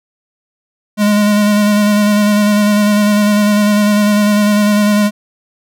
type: tone with vibrato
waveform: square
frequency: 207.7 Hz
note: G#3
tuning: in tune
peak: -9 dBFS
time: 0.97-5.11 s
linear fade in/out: 50 ms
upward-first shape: square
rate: 10 Hz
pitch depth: 18 cents each way
effects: none